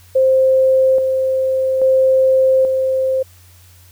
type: tone with tremolo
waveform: sine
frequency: 525 Hz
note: C5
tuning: 6 cents sharp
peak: -9 dBFS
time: 0.15-3.23 s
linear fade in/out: 10 ms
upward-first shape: square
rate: 0.6 Hz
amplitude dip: 40%
effects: added 89 Hz sine -44 dBFS peak until 3.91 s + white hiss -49 dBFS RMS until 3.91 s